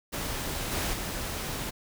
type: noise with level steps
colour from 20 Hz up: pink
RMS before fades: -33 / -30 / -34 dBFS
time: 0.12-1.71 s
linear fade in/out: 20 ms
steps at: 0.71 / 0.93 s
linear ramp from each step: 5 ms
effects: none